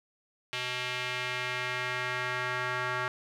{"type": "tone with band-pass filter sweep", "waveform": "square", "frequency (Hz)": 125.4, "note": "B2", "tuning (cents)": 27, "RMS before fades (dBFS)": -33, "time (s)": [0.53, 3.08], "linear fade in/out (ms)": 0, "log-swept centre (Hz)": [2800, 1500], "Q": 1.8, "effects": []}